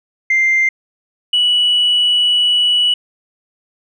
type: tone pair in turn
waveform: sine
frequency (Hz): 2093 / 2945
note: C7 / F#7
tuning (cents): 0 / -9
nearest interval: tritone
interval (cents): 591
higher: second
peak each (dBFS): -9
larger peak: neither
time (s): 0.3-0.69 / 1.33-2.94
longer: second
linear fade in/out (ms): 5
effects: tanh soft clip ceiling -7 dBFS